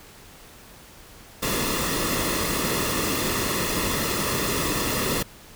pink noise with comb filter, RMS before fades -25 dBFS, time 1.42-5.23 s, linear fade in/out 10 ms, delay 1.3 ms, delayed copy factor -0.6, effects pink hiss -47 dBFS RMS until 5.55 s

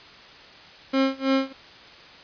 30% pulse tone with tremolo, 268 Hz, C4, 42 cents sharp, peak -15 dBFS, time 0.93-1.53 s, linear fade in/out 10 ms, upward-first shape sine, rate 3.1 Hz, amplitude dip 95%, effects white hiss -46 dBFS RMS until 2.23 s + resampled to 11025 Hz

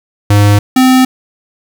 square tone pair in turn, 102.6 / 257.9 Hz, G#2 / C4, -21 / -25 cents, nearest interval octave + major third, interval 1596 cents, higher second, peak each -5 dBFS, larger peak neither, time 0.3-0.59 / 0.76-1.05 s, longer neither, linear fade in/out 5 ms, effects 7-bit

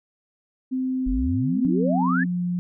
sine tone, 258.8 Hz, C4, 19 cents flat, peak -22 dBFS, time 0.71-2.26 s, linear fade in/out 20 ms
sine exponential sweep, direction up, 38.51 to 1822 Hz, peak -23 dBFS, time 1.06-2.24 s, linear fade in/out 10 ms
sine tone with pitch glide, 181 to 176.97 Hz, F#3 to F3, -38 to +23 cents, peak -22 dBFS, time 1.65-2.59 s, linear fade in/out 0 ms, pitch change -39 cents, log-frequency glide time 1.98-2.43 s
effects none

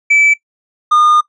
triangle tone pair in turn, 2309 / 1218.2 Hz, D7 / D#6, -30 / -37 cents, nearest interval major seventh, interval 1107 cents, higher first, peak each -5 dBFS, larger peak neither, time 0.1-0.34 / 0.91-1.21 s, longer second, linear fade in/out 10 ms, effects noise-tail reverb RT60 0.1 s tail -18 dB re dry + resampled to 22050 Hz

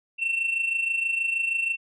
sine tone with amplitude modulation, 2700 Hz, E7, 41 cents sharp, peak -18 dBFS, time 0.18-1.77 s, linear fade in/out 50 ms, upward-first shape sine, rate 26.3 Hz, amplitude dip 70%, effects tanh soft clip ceiling -20 dBFS

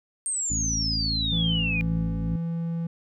sine exponential sweep, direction down, 8680 to 2399 Hz, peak -25 dBFS, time 0.26-1.81 s, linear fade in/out 0 ms
harmonic tone, 55 Hz, A1, in tune, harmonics 1 / 2 / 3 / 4 / 5, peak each -30 / -33 / -35 / -36 / -37 dBFS, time 0.5-2.36 s, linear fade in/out 5 ms
triangle tone, 167.1 Hz, E3, 24 cents sharp, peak -24 dBFS, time 1.32-2.87 s, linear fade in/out 5 ms
effects none

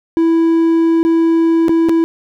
triangle tone with dropouts, 329.6 Hz, E4, in tune, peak -7 dBFS, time 0.17-2.04 s, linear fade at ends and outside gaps 0 ms, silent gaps 1.03-1.05 / 1.683-1.693 / 1.887-1.894 s, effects none

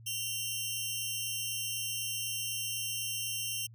10% pulse tone pair together, 2768 / 3092 Hz, F7 / G7, -16 / -24 cents, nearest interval major second, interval 192 cents, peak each -28 dBFS, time 0.06-3.67 s, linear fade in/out 10 ms, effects added 114 Hz sine -50 dBFS peak until 3.74 s

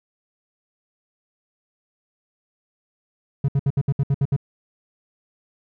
triangle tone bursts, 138.59 Hz, C#3, in tune, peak -14 dBFS, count 9, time 3.44-4.364 s, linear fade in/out 5 ms, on 44 ms, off 66 ms, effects none

